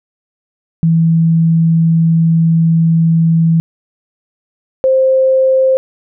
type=tone pair in turn; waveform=sine; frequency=164.2 / 525.5 Hz; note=E3 / C5; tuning=-6 / +7 cents; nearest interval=octave + minor sixth; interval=2013 cents; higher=second; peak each=-7 dBFS; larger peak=neither; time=0.83-3.6 / 4.84-5.77 s; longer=first; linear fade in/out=0 ms; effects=none